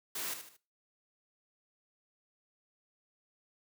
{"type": "noise with echo", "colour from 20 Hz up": "white", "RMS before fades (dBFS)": -38, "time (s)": [0.15, 0.34], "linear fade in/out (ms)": 5, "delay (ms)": 76, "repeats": 3, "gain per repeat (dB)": -8, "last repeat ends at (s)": 0.568, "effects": ["noise-tail reverb RT60 0.3 s tail -18 dB re dry", "high-pass 150 Hz 12 dB/octave"]}